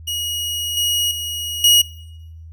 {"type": "tone with level steps", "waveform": "sawtooth", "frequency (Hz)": 2895, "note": "F#7", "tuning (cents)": -38, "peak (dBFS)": [-18, -13, -20, -6], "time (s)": [0.07, 1.82], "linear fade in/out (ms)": 10, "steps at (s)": [0.77, 1.11, 1.64], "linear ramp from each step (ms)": 2, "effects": ["noise-tail reverb RT60 0.8 s tail -19 dB re dry", "added 81 Hz sine -35 dBFS peak until 2.52 s"]}